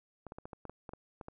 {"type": "clicks", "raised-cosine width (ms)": 1, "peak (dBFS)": -30, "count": 11, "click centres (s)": [0.267, 0.321, 0.385, 0.455, 0.532, 0.653, 0.696, 0.892, 0.935, 1.212, 1.284], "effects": []}